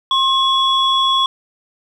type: tone pair together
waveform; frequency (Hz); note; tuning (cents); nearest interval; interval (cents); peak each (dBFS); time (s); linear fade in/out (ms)
sine; 1070 / 3377; C6 / G#7; +38 / +28; octave + minor sixth; 1990; -14; 0.11-1.26; 2
effects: tanh soft clip ceiling -6 dBFS + 8-bit